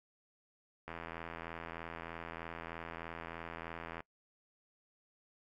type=click train; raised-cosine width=0.5 ms; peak=-28 dBFS; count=261; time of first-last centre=0.88-4.005 s; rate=83.2 Hz; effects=noise-tail reverb RT60 0.1 s tail -23 dB re dry